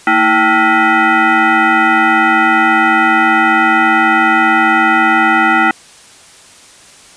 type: tone with frequency modulation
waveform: sine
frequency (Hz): 324.7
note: E4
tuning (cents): -26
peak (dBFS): -7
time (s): 0.07-5.71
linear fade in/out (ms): 2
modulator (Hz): 551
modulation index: 3.3
effects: white hiss -40 dBFS RMS until 7.16 s + resampled to 22050 Hz